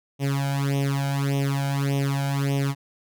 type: tone with flanger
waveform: sawtooth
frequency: 139.1 Hz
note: C#3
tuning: 6 cents sharp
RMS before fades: -24 dBFS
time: 0.19-2.75 s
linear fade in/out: 50 ms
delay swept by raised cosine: 0.33 to 1.32 ms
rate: 1.7 Hz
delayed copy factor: +0.9
effects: none